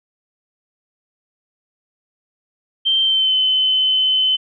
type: tone with pitch glide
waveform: sine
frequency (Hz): 3136 to 3048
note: G7 to G7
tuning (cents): 0 to -49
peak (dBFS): -13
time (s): 2.85-4.37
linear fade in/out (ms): 20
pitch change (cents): -49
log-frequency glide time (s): 3.02-3.35
effects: none